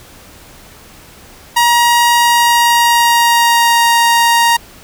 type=tone with pitch glide; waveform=sawtooth; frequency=949 to 935.9 Hz; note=A#5 to A#5; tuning=+31 to +7 cents; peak=-4 dBFS; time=1.56-4.57 s; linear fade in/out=10 ms; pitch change=-24 cents; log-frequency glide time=2.19-3.87 s; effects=pink hiss -39 dBFS RMS until 4.83 s